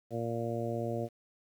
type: harmonic tone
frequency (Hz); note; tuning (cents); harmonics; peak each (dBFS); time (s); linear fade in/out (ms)
116.5; A#2; -1; 1 / 2 / 3 / 4 / 5 / 6; -37 / -39 / -39 / -39 / -38 / -42; 0.1-1.09; 50
effects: 10-bit

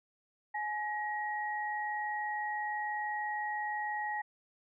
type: tone pair together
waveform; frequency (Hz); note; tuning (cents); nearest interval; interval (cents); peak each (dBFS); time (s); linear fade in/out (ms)
sine; 844 / 1897; G#5 / A#6; +28 / +30; octave + major second; 1402; -35 / -37; 0.54-4.22; 10
effects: none

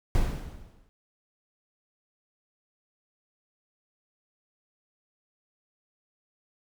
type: noise with exponential decay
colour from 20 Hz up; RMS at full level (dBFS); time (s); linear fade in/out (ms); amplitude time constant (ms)
brown; -22; 0.15-0.89; 0; 160
effects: none

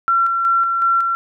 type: tone with tremolo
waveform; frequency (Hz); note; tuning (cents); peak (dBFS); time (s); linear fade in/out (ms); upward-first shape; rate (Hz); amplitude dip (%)
sine; 1360; F6; -46; -12; 0.08-1.15; 0; square; 2.7; 35
effects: none

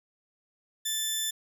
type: tone pair together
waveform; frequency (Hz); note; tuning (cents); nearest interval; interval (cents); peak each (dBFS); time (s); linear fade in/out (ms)
15% pulse; 1759 / 3518; A6 / A7; -1 / -1; octave; 1200; -32 / -23; 0.85-1.31; 10
effects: none

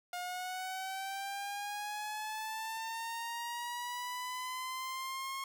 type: linear sweep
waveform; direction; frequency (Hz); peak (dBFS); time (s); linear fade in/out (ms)
sawtooth; up; 711 to 1082; -34; 0.13-5.44; 2
effects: none

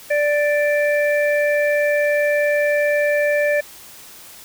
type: harmonic tone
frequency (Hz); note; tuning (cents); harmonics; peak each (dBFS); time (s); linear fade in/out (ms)
587.3; D5; 0; 1 / 3 / 4; -16 / -22 / -26; 0.1-3.61; 10
effects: white hiss -41 dBFS RMS until 4.44 s

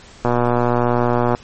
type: click train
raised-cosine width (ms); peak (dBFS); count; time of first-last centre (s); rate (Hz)
1; -3; 134; 0.25-1.349; 121
effects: pink hiss -43 dBFS RMS until 1.43 s + MP3 32 kbps

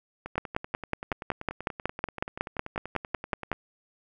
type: two click trains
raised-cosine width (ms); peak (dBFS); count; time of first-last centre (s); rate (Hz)
0.5; -21 / -11; 35 / 18; 0.26-3.529 / 0.38-3.517; 10.4 / 5.42
effects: none

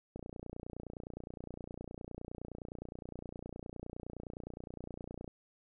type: click train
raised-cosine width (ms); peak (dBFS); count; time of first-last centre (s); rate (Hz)
2; -30; 153; 0.16-5.278; 29.7
effects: none

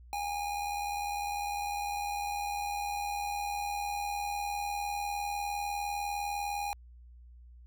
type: tone with amplitude modulation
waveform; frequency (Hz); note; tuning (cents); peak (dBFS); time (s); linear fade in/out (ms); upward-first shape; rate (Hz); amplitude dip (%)
square; 817; G#5; -29; -31; 0.13-6.73; 0; sine; 79.9; 50
effects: added 60 Hz sine -50 dBFS peak until 7.66 s

